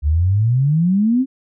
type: exponential sweep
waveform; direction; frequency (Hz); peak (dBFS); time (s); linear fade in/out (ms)
sine; up; 70.2 to 272.4; -12; 0.02-1.26; 50
effects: none